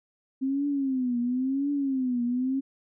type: tone with vibrato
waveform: sine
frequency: 262.2 Hz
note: C4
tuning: 4 cents sharp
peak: -24 dBFS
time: 0.41-2.61 s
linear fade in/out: 20 ms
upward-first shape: triangle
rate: 0.96 Hz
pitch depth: 170 cents each way
effects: none